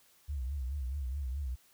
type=tone with vibrato; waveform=sine; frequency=67.3 Hz; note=C2; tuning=49 cents sharp; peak=-33 dBFS; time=0.28-1.56 s; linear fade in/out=20 ms; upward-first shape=triangle; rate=4.7 Hz; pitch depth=180 cents each way; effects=white hiss -65 dBFS RMS until 1.73 s